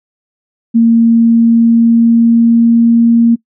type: tone with pitch glide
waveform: sine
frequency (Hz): 230 to 232.5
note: A#3 to A#3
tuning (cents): -23 to -4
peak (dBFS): -4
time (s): 0.74-3.36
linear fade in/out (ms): 20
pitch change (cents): +19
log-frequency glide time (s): 0.88-3.04
effects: noise-tail reverb RT60 0.1 s tail -22 dB re dry